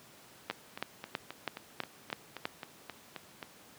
two click trains, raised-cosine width 0.3 ms, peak -16 / -24 dBFS, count 7 / 12, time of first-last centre 0.5-2.454 / 0.51-3.428 s, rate 3.07 / 3.77 Hz, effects pink hiss -56 dBFS RMS until 3.78 s + high-pass 150 Hz 12 dB/octave

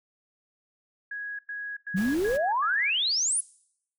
sine tone bursts, 1661.2 Hz, G#6, in tune, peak -32 dBFS, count 5, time 1.11-2.902 s, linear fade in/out 5 ms, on 280 ms, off 98 ms
sine exponential sweep, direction up, 174.61 to 10350 Hz, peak -23 dBFS, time 1.94-3.41 s, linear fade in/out 10 ms
pink noise, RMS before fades -40 dBFS, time 1.96-2.38 s, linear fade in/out 20 ms
effects noise-tail reverb RT60 0.7 s tail -22 dB re dry

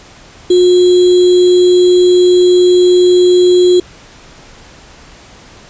sine tone with sample-and-hold, 360 Hz, F#4, 47 cents flat, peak -4 dBFS, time 0.5-3.8 s, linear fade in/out 5 ms, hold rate 3675 Hz, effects pink hiss -38 dBFS RMS until 5.69 s + resampled to 16000 Hz

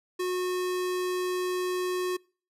square tone, 364 Hz, F#4, 28 cents flat, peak -28 dBFS, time 0.19-2.17 s, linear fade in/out 10 ms, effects noise-tail reverb RT60 0.4 s tail -25 dB re dry + resampled to 32000 Hz

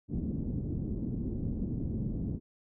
white low-pass noise, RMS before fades -34 dBFS, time 0.08-2.4 s, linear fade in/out 50 ms, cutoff 270 Hz, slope 24 dB/octave, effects none

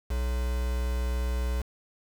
triangle tone with quantisation, 61.5 Hz, B1, 7 cents flat, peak -24 dBFS, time 0.1-1.62 s, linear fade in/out 10 ms, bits 6, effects none

